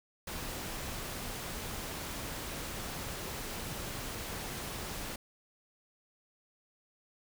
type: noise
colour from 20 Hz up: pink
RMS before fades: -40 dBFS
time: 0.27-5.16 s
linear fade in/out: 5 ms
effects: none